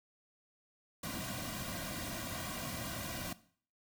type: noise with comb filter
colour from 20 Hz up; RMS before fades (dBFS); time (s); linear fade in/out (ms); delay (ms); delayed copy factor
pink; -41; 1.03-3.33; 5; 2.3; -0.9
effects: noise-tail reverb RT60 0.5 s tail -17 dB re dry